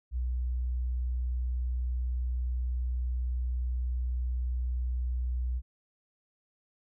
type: tone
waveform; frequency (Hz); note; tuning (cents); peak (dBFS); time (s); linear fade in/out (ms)
sine; 61.74; B1; 0; -28; 0.11-5.62; 50
effects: none